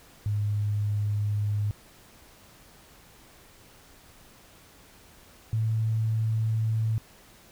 sine tone pair in turn, 103.83 / 111.01 Hz, G#2 / A2, 0 / +16 cents, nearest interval minor second, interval 116 cents, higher second, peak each -24 / -23 dBFS, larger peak second, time 0.26-1.71 / 5.53-6.98 s, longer neither, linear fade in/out 0 ms, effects pink hiss -54 dBFS RMS until 7.51 s

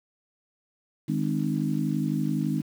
harmonic tone with a mistuned harmonic, 51.91 Hz, G#1, in tune, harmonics 3 / 4 / 5 / 6, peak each -28 / -29 / -30 / -31 dBFS, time 1.08-2.62 s, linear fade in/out 10 ms, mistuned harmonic 6, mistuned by -33 cents, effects 8-bit

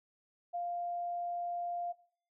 sine tone, 698.5 Hz, F5, in tune, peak -34 dBFS, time 0.53-1.93 s, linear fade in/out 20 ms, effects noise-tail reverb RT60 0.5 s tail -18 dB re dry

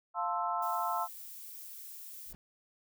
sine chord, F major seventh, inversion none, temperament equal with one note detuned, 698.5 / 884.6 / 1046.5 / 1318.5 Hz, F5 / A5 / C6 / E6, 0 / +9 / 0 / 0 cents, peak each -36 dBFS, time 0.14-1.08 s, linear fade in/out 50 ms
violet noise, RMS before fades -47 dBFS, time 0.62-2.33 s, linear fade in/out 5 ms
brown noise with exponential growth, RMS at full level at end -47 dBFS, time 2.2-2.35 s, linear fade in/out 0 ms, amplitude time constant 31 ms
effects none

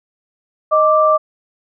sine tone pair together, 622.3 / 1174.7 Hz, D#5 / D6, 0 / 0 cents, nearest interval major seventh, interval 1100 cents, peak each -12 dBFS, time 0.71-1.18 s, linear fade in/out 20 ms, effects none

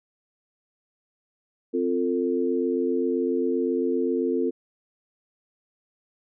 sine chord, F major, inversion second, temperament equal with one note detuned, 261.6 / 349.2 / 447.2 Hz, C4 / F4 / A4, 0 / 0 / +28 cents, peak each -26 dBFS, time 1.73-4.51 s, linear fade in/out 20 ms, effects none

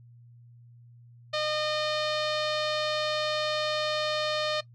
sawtooth tone with low-pass filter, 610 Hz, D#5, 34 cents flat, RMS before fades -29 dBFS, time 1.33-4.61 s, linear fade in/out 10 ms, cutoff 4100 Hz, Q 3.2, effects noise-tail reverb RT60 0.1 s tail -18 dB re dry + added 119 Hz sine -50 dBFS peak until 4.74 s

